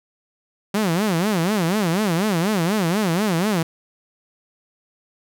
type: tone with vibrato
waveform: sawtooth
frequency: 188.3 Hz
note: F#3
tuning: 31 cents sharp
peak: -14 dBFS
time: 0.74-3.63 s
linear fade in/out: 5 ms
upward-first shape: sine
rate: 4.1 Hz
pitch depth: 260 cents each way
effects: none